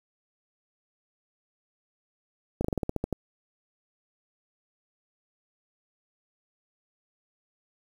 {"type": "slowing click train", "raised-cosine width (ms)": 2, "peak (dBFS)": -14, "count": 10, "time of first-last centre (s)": [2.61, 3.127], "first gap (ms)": 35, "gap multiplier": 1.12, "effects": ["8-bit"]}